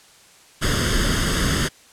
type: noise with comb filter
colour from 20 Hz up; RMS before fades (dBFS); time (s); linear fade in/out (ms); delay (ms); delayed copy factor
pink; -20; 0.61-1.69; 20; 0.61; +0.75
effects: white hiss -50 dBFS RMS until 1.92 s + low-pass 9000 Hz 12 dB/octave